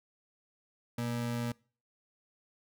square ring-modulated tone, 179.2 Hz, F3, 45 cents sharp, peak -30 dBFS, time 0.98-1.52 s, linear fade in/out 5 ms, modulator 57.3 Hz, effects noise-tail reverb RT60 0.4 s tail -24 dB re dry

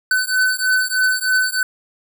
square beating tone pair, 1510 / 1513.2 Hz, F#6 / F#6, +35 / +38 cents, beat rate 3.2 Hz, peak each -19 dBFS, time 0.11-1.63 s, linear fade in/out 2 ms, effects 9-bit

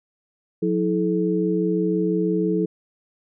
sine tone cluster, 180.2 / 324.1 / 430.1 Hz, F#3 / E4 / A4, -45 / -29 / -39 cents, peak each -23 dBFS, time 0.62-2.66 s, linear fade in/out 10 ms, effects none

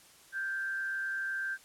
sine tone with frequency modulation, 1568 Hz, G6, in tune, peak -32 dBFS, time 0.32-1.58 s, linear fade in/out 50 ms, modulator 146 Hz, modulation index 0.34, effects white hiss -58 dBFS RMS until 1.64 s + low-pass 11000 Hz 12 dB/octave

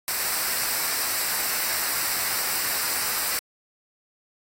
white noise with comb filter, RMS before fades -26 dBFS, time 0.08-3.39 s, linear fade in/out 0 ms, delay 0.3 ms, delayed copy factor -0.6, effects AAC 48 kbps

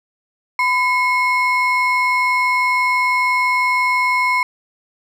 triangle ring-modulated tone, 1589 Hz, G6, 23 cents sharp, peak -9 dBFS, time 0.59-4.43 s, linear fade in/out 2 ms, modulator 584 Hz, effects none

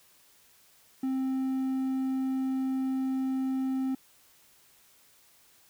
triangle tone, 263.4 Hz, C4, 12 cents sharp, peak -25 dBFS, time 1.03-3.95 s, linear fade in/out 5 ms, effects white hiss -61 dBFS RMS until 5.69 s

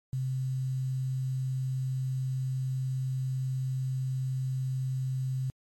sine tone with quantisation, 130.81 Hz, C3, in tune, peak -28 dBFS, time 0.13-5.5 s, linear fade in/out 0 ms, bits 9, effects MP3 64 kbps

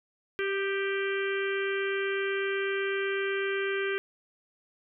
harmonic tone with a mistuned harmonic, 392 Hz, G4, in tune, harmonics 1 / 3 / 4 / 5 / 6 / 7 / 8, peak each -29 / -41 / -34 / -39 / -38 / -43 / -43 dBFS, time 0.39-3.98 s, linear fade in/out 0 ms, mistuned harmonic 3, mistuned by +29 cents, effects none

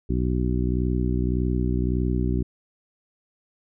harmonic tone, 61.74 Hz, B1, in tune, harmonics 1 / 2 / 3 / 4 / 5 / 6, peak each -24 / -27 / -29 / -30 / -31 / -32 dBFS, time 0.09-2.43 s, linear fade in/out 10 ms, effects none

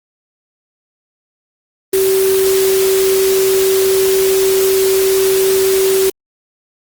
sine tone in noise, 383.3 Hz, G4, 39 cents flat, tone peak -10 dBFS, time 1.93-6.1 s, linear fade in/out 5 ms, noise white, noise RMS -20 dBFS, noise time 1.93-6.1 s, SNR +7 dB, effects Opus 24 kbps

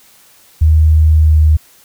sine tone with pitch glide, 78.2 to 77.3 Hz, D#2 to D#2, +9 to -11 cents, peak -5 dBFS, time 0.61-1.57 s, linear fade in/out 10 ms, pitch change -20 cents, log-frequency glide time 1.11-1.39 s, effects white hiss -46 dBFS RMS until 1.84 s

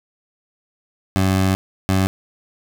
20% pulse tone bursts at uneven times, 95 Hz, F#2, 46 cents sharp, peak -10 dBFS, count 2, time 1.16-1.55 / 1.89-2.07 s, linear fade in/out 0 ms, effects none

